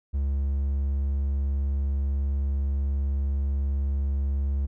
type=tone; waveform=triangle; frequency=69.3 Hz; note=C#2; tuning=in tune; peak=-21 dBFS; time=0.13-4.67 s; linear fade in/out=20 ms; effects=none